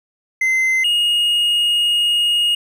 triangle tone pair in turn, 2065 / 2866 Hz, C7 / F7, -23 / +44 cents, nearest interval tritone, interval 567 cents, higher second, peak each -12 dBFS, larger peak neither, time 0.41-0.84 / 0.84-2.55 s, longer second, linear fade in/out 5 ms, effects none

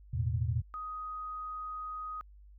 sine chord, E suspended fourth, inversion none, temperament equal, 82.41 / 110 / 123.47 Hz, E2 / A2 / B2, 0 / 0 / 0 cents, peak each -33 dBFS, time 0.13-0.62 s, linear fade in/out 10 ms
sine tone, 1251 Hz, D#6, 9 cents sharp, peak -37 dBFS, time 0.74-2.21 s, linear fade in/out 0 ms
effects added 50 Hz sine -52 dBFS peak until 2.58 s

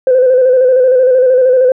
sine tone with vibrato, 511 Hz, C5, 41 cents flat, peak -4 dBFS, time 0.07-1.72 s, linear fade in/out 2 ms, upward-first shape square, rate 13 Hz, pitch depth 40 cents each way, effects tanh soft clip ceiling -1 dBFS

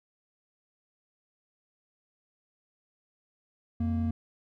triangle tone pair together, 87.31 / 231.7 Hz, F2 / A#3, 0 / -10 cents, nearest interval octave + perfect fourth, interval 1690 cents, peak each -27 dBFS, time 3.8-4.11 s, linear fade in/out 5 ms, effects none

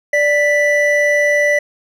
triangle tone pair together, 587.3 / 1975.5 Hz, D5 / B6, 0 / 0 cents, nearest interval octave + major sixth, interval 2100 cents, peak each -12 dBFS, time 0.13-1.59 s, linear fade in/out 5 ms, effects none

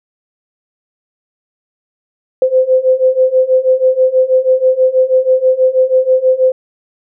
sine beating tone pair, 513 / 519.2 Hz, C5 / C5, -34 / -13 cents, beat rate 6.2 Hz, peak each -12 / -10 dBFS, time 2.42-6.52 s, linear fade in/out 2 ms, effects none

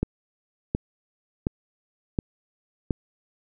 click train, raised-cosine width 3 ms, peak -10 dBFS, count 5, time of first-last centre 0.03-2.908 s, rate 1.39 Hz, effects none

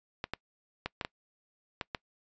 clicks, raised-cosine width 0.3 ms, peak -17 dBFS, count 7, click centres 0.241 / 0.336 / 0.86 / 1.012 / 1.049 / 1.812 / 1.948 s, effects noise-tail reverb RT60 0.1 s tail -24 dB re dry + resampled to 16000 Hz

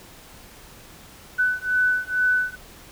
sine beating tone pair, 1497 / 1499.2 Hz, F#6 / F#6, +20 / +22 cents, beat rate 2.2 Hz, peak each -22 dBFS, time 1.38-2.56 s, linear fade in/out 20 ms, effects pink hiss -46 dBFS RMS until 2.91 s

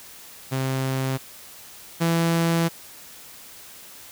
sawtooth tone pair in turn, 132.4 / 166.81 Hz, C3 / E3, +21 / +21 cents, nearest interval major third, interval 400 cents, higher second, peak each -19 / -15 dBFS, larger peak second, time 0.51-1.18 / 2-2.69 s, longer second, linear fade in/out 20 ms, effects white hiss -44 dBFS RMS until 4.11 s

